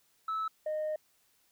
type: tone pair in turn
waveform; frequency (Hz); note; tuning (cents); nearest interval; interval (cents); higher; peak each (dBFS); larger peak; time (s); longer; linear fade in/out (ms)
sine; 1305 / 615.9; E6 / D#5; -18 / -18; octave + minor second; 1300; first; -29 / -29; neither; 0.28-0.48 / 0.66-0.96; second; 5
effects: tanh soft clip ceiling -29 dBFS + white hiss -70 dBFS RMS until 1.51 s